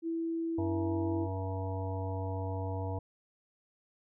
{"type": "tone", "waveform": "sine", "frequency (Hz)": 330, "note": "E4", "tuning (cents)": 2, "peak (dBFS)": -31, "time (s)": [0.02, 1.28], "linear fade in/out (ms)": 50}
{"type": "harmonic tone", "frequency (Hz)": 95.1, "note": "F#2", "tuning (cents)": 48, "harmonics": [1, 3, 5, 7, 9, 10], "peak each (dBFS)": [-34, -43, -42, -43, -46, -46], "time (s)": [0.58, 2.99], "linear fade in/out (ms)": 5}
{"effects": []}